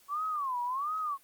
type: tone with vibrato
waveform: sine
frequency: 1108.7 Hz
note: C#6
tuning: in tune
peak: -30 dBFS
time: 0.08-1.18 s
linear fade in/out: 50 ms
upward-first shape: sine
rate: 1.4 Hz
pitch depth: 240 cents each way
effects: white hiss -62 dBFS RMS until 1.23 s + Opus 48 kbps